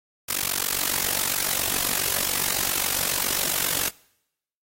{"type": "noise with amplitude modulation", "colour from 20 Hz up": "white", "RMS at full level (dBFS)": -21, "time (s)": [0.28, 3.9], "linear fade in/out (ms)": 20, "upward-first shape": "sine", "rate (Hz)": 47.3, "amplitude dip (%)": 95, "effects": ["noise-tail reverb RT60 0.8 s tail -24 dB re dry", "AAC 48 kbps"]}